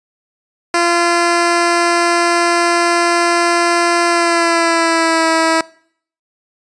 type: tone with pitch glide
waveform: 10% pulse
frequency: 343.7 to 325 Hz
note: F4 to E4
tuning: -28 to -24 cents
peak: -3 dBFS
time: 0.74-5.61 s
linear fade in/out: 2 ms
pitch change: -96 cents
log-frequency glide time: 4.07-5.27 s
effects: noise-tail reverb RT60 0.6 s tail -23 dB re dry + resampled to 22050 Hz